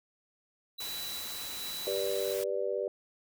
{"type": "tone with tremolo", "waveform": "square", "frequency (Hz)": 3951, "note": "B7", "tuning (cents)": 0, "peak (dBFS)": -39, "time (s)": [0.78, 2.34], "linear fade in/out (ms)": 10, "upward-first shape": "square", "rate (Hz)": 1.2, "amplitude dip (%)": 30}
{"type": "noise", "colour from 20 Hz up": "white", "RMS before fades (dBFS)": -41, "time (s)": [0.8, 2.44], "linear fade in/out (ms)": 5}
{"type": "chord", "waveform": "sine", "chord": "G major", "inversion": "none", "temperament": "just", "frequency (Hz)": [392, 490, 588], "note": ["G4", "B4", "D5"], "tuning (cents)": [0, -14, 2], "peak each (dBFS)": -34, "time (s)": [1.87, 2.88], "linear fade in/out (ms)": 2}
{"effects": []}